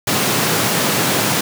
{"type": "high-pass noise", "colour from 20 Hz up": "pink", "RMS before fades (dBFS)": -17, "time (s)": [0.07, 1.41], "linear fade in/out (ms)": 5, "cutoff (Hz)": 110, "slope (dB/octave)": 48, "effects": []}